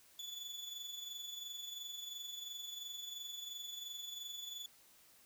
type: tone with amplitude modulation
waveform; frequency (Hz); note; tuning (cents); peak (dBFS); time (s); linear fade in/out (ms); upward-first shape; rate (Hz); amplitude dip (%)
35% pulse; 3453; A7; -33; -40; 0.19-4.66; 2; sine; 22.9; 50
effects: white hiss -65 dBFS RMS until 5.25 s